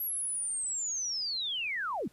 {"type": "linear sweep", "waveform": "sine", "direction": "down", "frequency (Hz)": [11740, 155.8], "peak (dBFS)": -31, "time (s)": [0, 2.08], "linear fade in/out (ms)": 5, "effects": ["pink hiss -64 dBFS RMS until 2.12 s", "resampled to 32000 Hz"]}